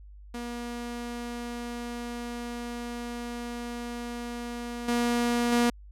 sawtooth tone with level steps, 239 Hz, A#3, 43 cents sharp, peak -30 / -20 / -17 dBFS, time 0.34-5.7 s, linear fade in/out 5 ms, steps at 4.88 / 5.52 s, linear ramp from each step 5 ms, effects added 50 Hz sine -45 dBFS peak until 5.91 s + low-pass 12000 Hz 12 dB/octave

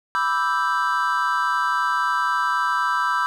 triangle chord, E minor seventh, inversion second, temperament equal, 987.8 / 1174.7 / 1318.5 / 1568 Hz, B5 / D6 / E6 / G6, 0 / 0 / 0 / 0 cents, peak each -22 / -25 / -22 / -23 dBFS, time 0.15-3.26 s, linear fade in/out 0 ms, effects none

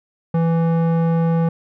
square tone with low-pass filter, 165.7 Hz, E3, 9 cents sharp, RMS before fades -17 dBFS, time 0.34-1.49 s, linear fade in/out 5 ms, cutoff 930 Hz, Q 0.8, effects none

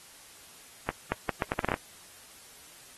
accelerating click train, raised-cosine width 0.5 ms, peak -12 dBFS, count 10, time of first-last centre 0.89-1.741 s, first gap 230 ms, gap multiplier 0.75, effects white hiss -52 dBFS RMS until 2.97 s + AAC 32 kbps

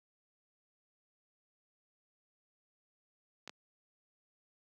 clicks, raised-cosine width 0.2 ms, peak -28 dBFS, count 2, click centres 3.476 / 3.495 s, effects high-pass 150 Hz 12 dB/octave

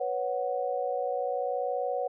sine chord, B suspended second, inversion none, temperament equal, 493.9 / 554.4 / 740 Hz, B4 / C#5 / F#5, 0 / 0 / 0 cents, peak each -32 dBFS, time 0-2.08 s, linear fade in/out 10 ms, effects none

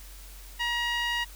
sawtooth tone with band-pass filter, 952 Hz, A#5, 36 cents sharp, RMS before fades -29 dBFS, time 0.59-1.25 s, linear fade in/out 20 ms, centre 2400 Hz, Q 2.1, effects added 46 Hz sine -44 dBFS peak until 1.35 s + white hiss -50 dBFS RMS until 1.35 s

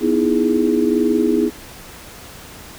sine chord, E major seventh, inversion second, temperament equal with one note detuned, 246.9 / 311.1 / 332.7 / 415.3 Hz, B3 / D#4 / E4 / G#4, 0 / 0 / +16 / 0 cents, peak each -19 dBFS, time 0-1.51 s, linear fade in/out 50 ms, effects pink hiss -38 dBFS RMS until 2.78 s

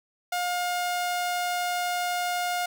sawtooth tone, 712 Hz, F5, 33 cents sharp, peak -22 dBFS, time 0.32-2.66 s, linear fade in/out 5 ms, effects none

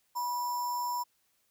sine tone with sample-and-hold, 977 Hz, B5, 19 cents flat, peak -30 dBFS, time 0.15-1.04 s, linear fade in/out 20 ms, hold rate 6300 Hz, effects white hiss -73 dBFS RMS until 1.5 s

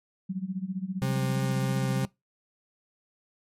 sine tone with tremolo, 188.1 Hz, F#3, 29 cents sharp, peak -26 dBFS, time 0.29-2.06 s, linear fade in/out 10 ms, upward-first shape sine, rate 15 Hz, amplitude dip 85%
40% pulse tone with vibrato, 132.1 Hz, C3, 17 cents sharp, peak -25 dBFS, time 1.02-2.05 s, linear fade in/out 0 ms, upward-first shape triangle, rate 3.1 Hz, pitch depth 9 cents each way
effects noise-tail reverb RT60 0.2 s tail -23 dB re dry + MP3 64 kbps

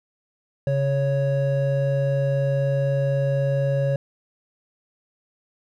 triangle tone pair together, 137.96 / 554.4 Hz, C#3 / C#5, -8 / 0 cents, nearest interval 2 octaves, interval 2408 cents, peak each -19 / -21 dBFS, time 0.67-3.96 s, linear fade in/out 2 ms, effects none

